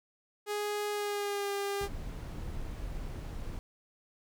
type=tone with pitch glide; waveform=sawtooth; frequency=415.3 to 400.9 Hz; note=G#4 to G4; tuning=0 to +39 cents; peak=-28 dBFS; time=0.46-1.89 s; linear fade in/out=50 ms; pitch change=-61 cents; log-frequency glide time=0.91-1.52 s
type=noise; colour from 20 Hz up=brown; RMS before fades=-39 dBFS; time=1.81-3.59 s; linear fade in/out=0 ms
effects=none